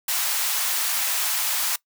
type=high-pass noise; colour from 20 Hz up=white; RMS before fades=-24 dBFS; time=0.08-1.76 s; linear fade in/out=5 ms; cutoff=720 Hz; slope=24 dB/octave; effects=noise-tail reverb RT60 0.1 s tail -21 dB re dry